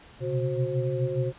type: tone cluster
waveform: sine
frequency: 123.5 / 128.4 / 135.5 / 366.9 / 529 Hz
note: B2 / C3 / C#3 / F#4 / C5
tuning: 0 / -32 / -39 / -15 / +19 cents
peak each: -31 dBFS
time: 0.2-1.33 s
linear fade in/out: 50 ms
effects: pink hiss -51 dBFS RMS until 1.38 s + resampled to 8000 Hz